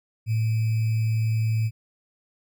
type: tone with sample-and-hold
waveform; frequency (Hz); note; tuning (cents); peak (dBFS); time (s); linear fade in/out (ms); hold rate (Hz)
sine; 111.1; A2; +17; -20; 0.26-1.71; 50; 2450
effects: none